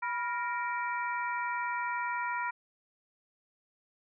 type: harmonic tone with a mistuned harmonic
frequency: 466.2 Hz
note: A#4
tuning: in tune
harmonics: 2 / 3 / 4 / 5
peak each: -33 / -37 / -39 / -41 dBFS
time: 0.02-2.51 s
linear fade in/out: 10 ms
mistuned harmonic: 2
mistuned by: +80 cents
effects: none